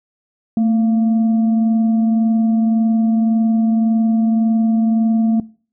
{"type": "tone with frequency modulation", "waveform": "sine", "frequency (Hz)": 223.1, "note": "A3", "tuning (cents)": 24, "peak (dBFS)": -12, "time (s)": [0.57, 5.4], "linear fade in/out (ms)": 2, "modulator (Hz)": 468, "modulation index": 0.24, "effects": ["noise-tail reverb RT60 0.4 s tail -21 dB re dry"]}